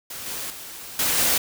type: noise with level steps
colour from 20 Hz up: white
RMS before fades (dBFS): -35 / -31 / -38 / -22 / -20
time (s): 0.1-1.38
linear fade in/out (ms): 5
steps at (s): 0.26 / 0.5 / 0.99 / 1.18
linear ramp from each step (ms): 2
effects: none